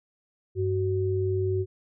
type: tone pair together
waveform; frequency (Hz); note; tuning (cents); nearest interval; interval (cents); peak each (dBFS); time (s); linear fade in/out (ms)
sine; 98 / 374; G2 / F#4; 0 / +19; octave + major seventh; 2319; -26; 0.55-1.66; 50
effects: none